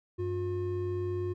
triangle tone pair together, 96.5 / 358.5 Hz, G2 / F4, -27 / +45 cents, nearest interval octave + major seventh, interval 2272 cents, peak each -32 / -30 dBFS, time 0.18-1.34 s, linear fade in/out 20 ms, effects none

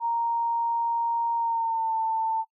sine tone with pitch glide, 931 to 892.6 Hz, A#5 to A5, -2 to +25 cents, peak -23 dBFS, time 0-2.45 s, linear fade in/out 50 ms, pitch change -73 cents, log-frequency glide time 1.36-1.95 s, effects noise-tail reverb RT60 0.1 s tail -22 dB re dry

